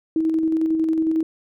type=tone with tremolo; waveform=sine; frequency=320.7 Hz; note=E4; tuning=48 cents flat; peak=-16 dBFS; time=0.16-1.23 s; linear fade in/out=2 ms; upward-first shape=square; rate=11 Hz; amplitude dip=30%; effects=none